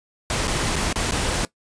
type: noise with dropouts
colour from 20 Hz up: pink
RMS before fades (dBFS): -23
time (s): 0.3-1.45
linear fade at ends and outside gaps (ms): 1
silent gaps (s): 0.473-0.479 / 0.758-0.763 / 0.928-0.958 / 1.11-1.12
effects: noise-tail reverb RT60 0.1 s tail -19 dB re dry + resampled to 22050 Hz